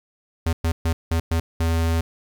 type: tone bursts at uneven times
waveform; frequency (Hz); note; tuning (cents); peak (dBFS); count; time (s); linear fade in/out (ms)
square; 82.41; E2; 0; -19; 6; 0.46-0.53 / 0.64-0.72 / 0.85-0.93 / 1.11-1.2 / 1.31-1.4 / 1.6-2.01; 5
effects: 9-bit